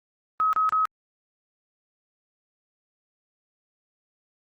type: tone bursts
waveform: sine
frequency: 1275 Hz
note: D#6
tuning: 42 cents sharp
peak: -19 dBFS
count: 3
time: 0.4-0.854 s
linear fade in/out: 0 ms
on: 130 ms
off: 32 ms
effects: Opus 24 kbps